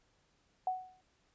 sine tone with exponential decay, 743 Hz, F#5, 7 cents sharp, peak -28 dBFS, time 0.67-1.01 s, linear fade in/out 2 ms, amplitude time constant 72 ms, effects pink hiss -73 dBFS RMS until 1.34 s + resampled to 16000 Hz

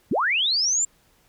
sine linear sweep, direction up, 138.59 to 7459 Hz, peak -19 dBFS, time 0.11-0.85 s, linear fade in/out 5 ms, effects pink hiss -61 dBFS RMS until 1.28 s

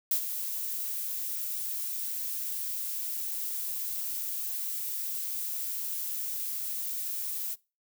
violet noise with ADSR envelope, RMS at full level -25 dBFS, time 0.11-7.56 s, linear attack 3 ms, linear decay 91 ms, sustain -9 dB, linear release 32 ms, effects noise-tail reverb RT60 0.3 s tail -23 dB re dry

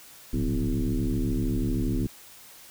sine tone with frequency modulation, 105.4 Hz, G#2, 26 cents sharp, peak -23 dBFS, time 0.33-2.07 s, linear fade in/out 5 ms, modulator 72.9 Hz, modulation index 3.1, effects white hiss -49 dBFS RMS until 2.7 s

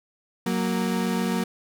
35% pulse tone pair together, 185 / 232.6 Hz, F#3 / A#3, 0 / -4 cents, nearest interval major third, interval 396 cents, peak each -24 dBFS, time 0.46-1.44 s, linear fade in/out 5 ms, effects none

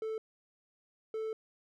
triangle tone bursts at uneven times, 440 Hz, A4, in tune, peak -32 dBFS, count 2, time 0.02-0.18 / 1.14-1.33 s, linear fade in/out 2 ms, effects none

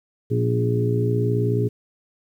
harmonic tone with a mistuned harmonic, 59 Hz, A#1, 22 cents sharp, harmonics 2 / 3 / 4 / 5 / 6 / 7, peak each -20 / -30 / -31 / -30 / -32 / -24 dBFS, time 0.3-1.69 s, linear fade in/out 20 ms, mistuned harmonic 4, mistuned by +35 cents, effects 9-bit

